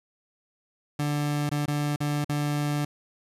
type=tone with dropouts; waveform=30% pulse; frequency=146.83 Hz; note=D3; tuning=in tune; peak=-22 dBFS; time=0.99-2.85 s; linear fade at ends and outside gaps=5 ms; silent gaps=1.494-1.514 / 1.659-1.679 / 1.961-2.004 / 2.245-2.293 s; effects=resampled to 32000 Hz + 10-bit